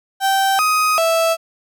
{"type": "tone with pitch steps", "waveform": "35% pulse", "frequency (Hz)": [778, 1253, 658], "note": ["G5", "D#6", "E5"], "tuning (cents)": [-13, 12, -3], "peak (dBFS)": -12, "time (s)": [0.2, 1.37], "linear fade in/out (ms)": 50, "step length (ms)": 390, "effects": []}